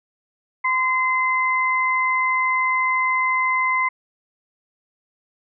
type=tone pair together; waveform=sine; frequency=1029 / 2063 Hz; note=C6 / C7; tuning=-29 / -25 cents; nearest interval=octave; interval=1204 cents; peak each=-20 dBFS; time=0.64-3.89 s; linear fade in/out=10 ms; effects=none